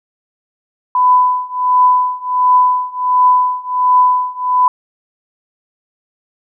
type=tone with tremolo; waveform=sine; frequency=1000 Hz; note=B5; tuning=21 cents sharp; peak=-5 dBFS; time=0.95-4.68 s; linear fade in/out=2 ms; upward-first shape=triangle; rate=1.4 Hz; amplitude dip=95%; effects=none